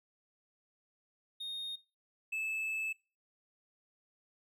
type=tone pair in turn; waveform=triangle; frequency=3700 / 2616 Hz; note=A#7 / E7; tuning=-14 / -14 cents; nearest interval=tritone; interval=600 cents; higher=first; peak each=-37 / -32 dBFS; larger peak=second; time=1.4-1.76 / 2.32-2.93 s; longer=second; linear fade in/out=10 ms; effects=noise-tail reverb RT60 0.3 s tail -20 dB re dry